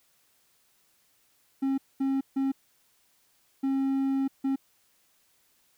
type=tone bursts at uneven times; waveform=triangle; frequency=270.1 Hz; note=C#4; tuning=45 cents flat; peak=-22 dBFS; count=5; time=1.62-1.78 / 2-2.21 / 2.36-2.52 / 3.63-4.28 / 4.44-4.56 s; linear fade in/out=10 ms; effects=white hiss -67 dBFS RMS until 5.77 s